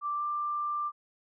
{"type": "tone with pitch glide", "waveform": "sine", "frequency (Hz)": [1174.7, 1184.2], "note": ["D6", "D6"], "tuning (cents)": [0, 14], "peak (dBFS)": -29, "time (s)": [0.01, 0.92], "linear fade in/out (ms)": 50, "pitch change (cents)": 14, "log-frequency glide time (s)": [0.16, 0.23], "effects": []}